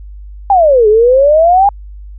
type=exponential two-way sweep; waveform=sine; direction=down then up; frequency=822 to 415.3 to 822 Hz; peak=-4 dBFS; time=0.5-1.69 s; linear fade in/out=2 ms; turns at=0.88 s; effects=added 50 Hz sine -27 dBFS peak until 2.18 s